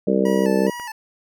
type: harmonic tone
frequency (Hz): 65.41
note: C2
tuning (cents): 0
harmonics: 3 / 4 / 5 / 6 / 7 / 8 / 9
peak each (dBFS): -20 / -26 / -24 / -24 / -21 / -30 / -25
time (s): 0.07-0.7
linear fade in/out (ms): 5
type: tone with vibrato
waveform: 25% pulse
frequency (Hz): 920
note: A#5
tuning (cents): -23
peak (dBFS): -26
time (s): 0.25-0.92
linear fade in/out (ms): 5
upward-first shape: square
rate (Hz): 2.4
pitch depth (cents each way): 82
type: click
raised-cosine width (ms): 0.5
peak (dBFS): -21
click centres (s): 0.798
effects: none